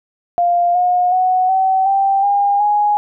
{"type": "tone with pitch steps", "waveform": "sine", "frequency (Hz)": [698.5, 719, 740, 761.7, 784, 807, 830.7], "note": ["F5", "F#5", "F#5", "G5", "G5", "G#5", "G#5"], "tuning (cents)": [0, -50, 0, -50, 0, -50, 0], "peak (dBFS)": -11, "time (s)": [0.38, 2.97], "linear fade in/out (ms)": 0, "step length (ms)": 370, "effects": []}